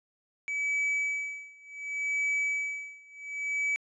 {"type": "tone with tremolo", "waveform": "triangle", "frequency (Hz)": 2289, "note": "D7", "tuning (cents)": -45, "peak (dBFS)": -24, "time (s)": [0.48, 3.76], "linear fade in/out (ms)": 0, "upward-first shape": "sine", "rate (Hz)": 0.68, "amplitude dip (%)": 95, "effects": ["resampled to 22050 Hz"]}